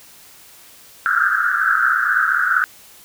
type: band-pass noise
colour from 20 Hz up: white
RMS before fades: -17 dBFS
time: 1.06-2.64 s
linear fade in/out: 0 ms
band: 1300 to 1600 Hz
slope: 96 dB/octave
effects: white hiss -45 dBFS RMS until 3.04 s